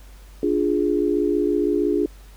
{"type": "chord", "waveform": "sine", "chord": "D diminished", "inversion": "none", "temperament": "equal", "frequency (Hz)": [293.7, 349.2, 415.3], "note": ["D4", "F4", "Ab4"], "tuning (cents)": [0, 0, 0], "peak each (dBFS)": -22, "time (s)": [0.43, 2.06], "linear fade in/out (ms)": 2, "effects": ["added 49 Hz sine -41 dBFS peak until 2.36 s", "pink hiss -52 dBFS RMS until 2.36 s"]}